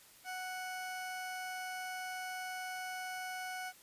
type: tone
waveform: 20% pulse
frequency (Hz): 740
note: F#5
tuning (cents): 0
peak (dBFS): -35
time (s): 0.24-3.73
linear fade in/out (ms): 50
effects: white hiss -60 dBFS RMS until 3.82 s + resampled to 32000 Hz